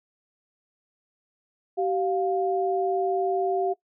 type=tone pair together; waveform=sine; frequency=384 / 703.4 Hz; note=G4 / F5; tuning=-36 / +12 cents; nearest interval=minor seventh; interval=1048 cents; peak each=-24 / -26 dBFS; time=1.77-3.74 s; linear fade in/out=20 ms; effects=noise-tail reverb RT60 0.1 s tail -19 dB re dry